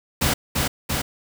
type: noise with echo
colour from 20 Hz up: pink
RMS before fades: -20 dBFS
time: 0.21-0.34 s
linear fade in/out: 10 ms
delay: 340 ms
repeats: 2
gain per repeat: -2 dB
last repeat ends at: 1.02 s
effects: none